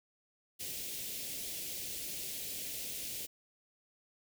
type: band-stop noise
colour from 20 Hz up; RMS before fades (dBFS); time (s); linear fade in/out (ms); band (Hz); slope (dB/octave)
white; -41; 0.59-3.27; 20; 580 to 2300; 24
effects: none